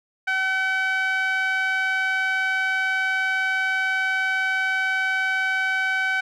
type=tone with band-pass filter; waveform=sawtooth; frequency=761 Hz; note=F#5; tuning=48 cents sharp; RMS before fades=-23 dBFS; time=0.27-6.21 s; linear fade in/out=10 ms; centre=1800 Hz; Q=9.8; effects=none